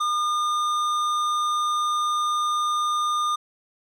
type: tone with tanh clipping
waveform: sine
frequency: 1212 Hz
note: D#6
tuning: 46 cents flat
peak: -23 dBFS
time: 0-3.36 s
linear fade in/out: 10 ms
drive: 13 dB
effects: none